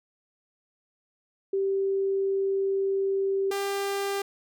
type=tone pair in turn; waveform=sine / sawtooth; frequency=390 / 397.5 Hz; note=G4 / G4; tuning=-9 / +24 cents; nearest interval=unison; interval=33 cents; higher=second; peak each=-23 dBFS; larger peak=neither; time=1.53-3.51 / 3.51-4.22 s; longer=first; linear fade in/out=5 ms; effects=none